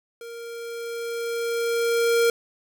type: tone with level ramp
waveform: square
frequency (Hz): 466.2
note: A#4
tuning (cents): 0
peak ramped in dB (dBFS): -37 to -17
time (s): 0.21-2.3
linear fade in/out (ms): 2
effects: none